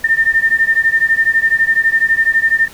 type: beating tone pair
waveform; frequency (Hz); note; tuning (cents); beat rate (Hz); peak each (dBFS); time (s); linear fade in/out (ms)
sine; 1800 / 1812; A6 / A#6; +39 / -50; 12; -13; 0.04-2.68; 5
effects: pink hiss -38 dBFS RMS until 2.73 s